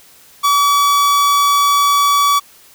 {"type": "tone", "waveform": "45% pulse", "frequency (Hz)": 1142, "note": "D6", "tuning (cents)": -49, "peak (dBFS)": -10, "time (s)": [0.43, 2.4], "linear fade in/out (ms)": 20, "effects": ["white hiss -45 dBFS RMS until 2.74 s"]}